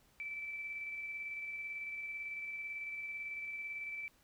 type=tone with tremolo; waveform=sine; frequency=2322 Hz; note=D7; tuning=20 cents flat; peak=-39 dBFS; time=0.2-4.08 s; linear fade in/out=0 ms; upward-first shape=square; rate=18 Hz; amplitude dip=25%; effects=pink hiss -69 dBFS RMS until 4.23 s